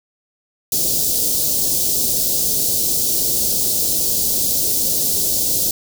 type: band-stop noise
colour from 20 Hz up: white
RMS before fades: -18 dBFS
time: 0.72-5.71 s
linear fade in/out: 2 ms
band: 550 to 4400 Hz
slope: 24 dB/octave
effects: none